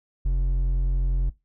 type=tone with hard clipping; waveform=sine; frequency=44.46 Hz; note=F1; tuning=32 cents sharp; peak=-21 dBFS; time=0.25-1.3 s; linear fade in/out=10 ms; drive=5 dB; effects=noise-tail reverb RT60 0.2 s tail -19 dB re dry